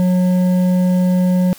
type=tone with hard clipping; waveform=sine; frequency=181.8 Hz; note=F#3; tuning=30 cents flat; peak=-13 dBFS; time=0-1.53 s; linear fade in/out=0 ms; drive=7 dB; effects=white hiss -41 dBFS RMS until 1.58 s